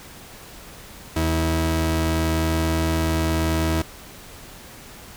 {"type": "tone pair together", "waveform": "sawtooth", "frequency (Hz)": [80.8, 161.6], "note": ["E2", "E3"], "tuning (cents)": [-34, -34], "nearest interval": "octave", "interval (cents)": 1200, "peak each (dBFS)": -17, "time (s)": [1.16, 3.82], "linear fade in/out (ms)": 5, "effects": ["pink hiss -42 dBFS RMS until 5.16 s"]}